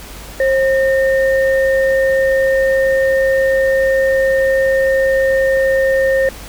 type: tone pair together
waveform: sine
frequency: 534 / 1827 Hz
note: C5 / A#6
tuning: +35 / -35 cents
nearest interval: octave + major sixth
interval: 2130 cents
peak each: -11 / -19 dBFS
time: 0.4-6.29 s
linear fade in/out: 2 ms
effects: added 50 Hz sine -34 dBFS peak until 6.48 s + pink hiss -34 dBFS RMS until 6.48 s